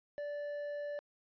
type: tone with hard clipping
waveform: triangle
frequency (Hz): 583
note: D5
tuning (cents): -13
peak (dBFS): -39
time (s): 0.18-0.99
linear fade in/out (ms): 0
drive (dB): 9
effects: resampled to 11025 Hz